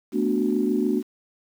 sine chord, B minor seventh, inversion third, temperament equal, 220 / 246.9 / 293.7 / 370 Hz, A3 / B3 / D4 / F#4, 0 / 0 / 0 / 0 cents, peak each -25 dBFS, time 0.12-1.03 s, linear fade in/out 50 ms, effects tanh soft clip ceiling -9 dBFS + 8-bit

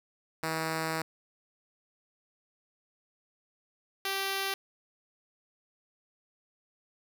5% pulse tone pair in turn, 160.6 / 390 Hz, E3 / G4, -45 / -9 cents, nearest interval octave + minor third, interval 1536 cents, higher second, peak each -19 / -19 dBFS, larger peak neither, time 0.43-1.02 / 4.05-4.54 s, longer first, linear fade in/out 2 ms, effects none

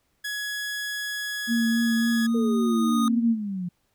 sawtooth tone, 1680 Hz, G#6, 19 cents sharp, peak -25 dBFS, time 0.24-2.27 s, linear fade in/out 10 ms
square tone with exponential growth, 1237 Hz, D#6, 10 cents flat, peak -26 dBFS, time 0.91-3.08 s, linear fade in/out 1 ms, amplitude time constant 470 ms
sine tone with vibrato, 230.4 Hz, A#3, 20 cents flat, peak -20 dBFS, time 1.47-3.36 s, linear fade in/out 50 ms, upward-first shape triangle, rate 3.6 Hz, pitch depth 22 cents each way
sine exponential sweep, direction down, 466.2 to 172.5 Hz, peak -27 dBFS, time 2.34-3.69 s, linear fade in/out 10 ms
effects pink hiss -71 dBFS RMS until 3.94 s

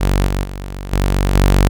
sawtooth tone with level steps, 47.6 Hz, F#1, 50 cents sharp, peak -8 / -12 / -21 / -9 / -5 dBFS, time 0-1.69 s, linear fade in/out 20 ms, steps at 0.27 / 0.43 / 0.92 / 1.34 s, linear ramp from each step 10 ms, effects none

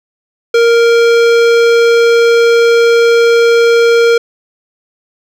sine tone with hard clipping, 466.2 Hz, A#4, in tune, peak -7 dBFS, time 0.54-4.18 s, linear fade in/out 5 ms, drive 17 dB, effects none

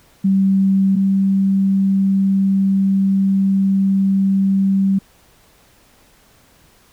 sine tone pair in turn, 193.4 / 194.24 Hz, G3 / G3, -23 / -16 cents, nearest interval unison, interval 7 cents, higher second, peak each -11 / -12 dBFS, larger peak first, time 0.24-0.96 / 0.96-4.99 s, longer second, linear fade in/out 10 ms, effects pink hiss -52 dBFS RMS until 6.92 s

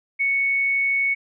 sine tone, 2217 Hz, C#7, in tune, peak -18 dBFS, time 0.19-1.15 s, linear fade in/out 20 ms, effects none

